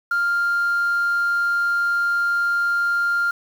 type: tone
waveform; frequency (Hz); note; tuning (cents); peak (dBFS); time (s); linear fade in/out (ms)
sine; 1398; F6; +1; -16; 0.11-3.31; 5
effects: tanh soft clip ceiling -14 dBFS + 7-bit